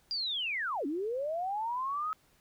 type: linear two-way sweep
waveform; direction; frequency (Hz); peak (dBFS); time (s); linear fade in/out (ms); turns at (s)
sine; down then up; 4866 to 267.5 to 1291; -31; 0.11-2.13; 0; 0.86
effects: pink hiss -67 dBFS RMS until 2.4 s